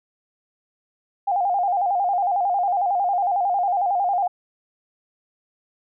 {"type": "tone with vibrato", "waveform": "sine", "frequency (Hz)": 756, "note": "F#5", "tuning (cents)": 37, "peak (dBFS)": -18, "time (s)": [1.27, 4.28], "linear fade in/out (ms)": 10, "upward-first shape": "square", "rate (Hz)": 11, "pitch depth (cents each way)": 100, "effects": []}